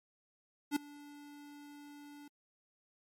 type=tone with ADSR envelope; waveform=square; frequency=290.4 Hz; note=D4; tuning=19 cents flat; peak=-28 dBFS; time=0.71-2.28 s; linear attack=52 ms; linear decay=5 ms; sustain=-23 dB; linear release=4 ms; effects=MP3 64 kbps